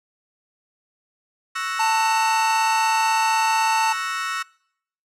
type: chord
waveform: 35% pulse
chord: F# dominant seventh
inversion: second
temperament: equal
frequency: 1108.7 / 1318.5 / 1480 / 1864.7 Hz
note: C#6 / E6 / F#6 / A#6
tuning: 0 / 0 / 0 / 0 cents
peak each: -30 / -26 / -30 / -29 dBFS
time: 1.55-4.43 s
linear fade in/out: 10 ms
type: tone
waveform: square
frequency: 891 Hz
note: A5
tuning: 22 cents sharp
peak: -19 dBFS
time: 1.79-3.93 s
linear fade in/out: 10 ms
effects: noise-tail reverb RT60 0.7 s tail -25 dB re dry + low-pass 9000 Hz 12 dB/octave